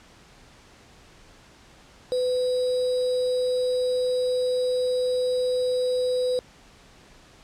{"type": "tone with sample-and-hold", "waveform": "sine", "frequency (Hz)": 502, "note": "B4", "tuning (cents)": 28, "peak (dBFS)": -21, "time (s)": [2.12, 6.39], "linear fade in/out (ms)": 0, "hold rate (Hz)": 4410, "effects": ["pink hiss -52 dBFS RMS until 7.43 s", "low-pass 7000 Hz 12 dB/octave"]}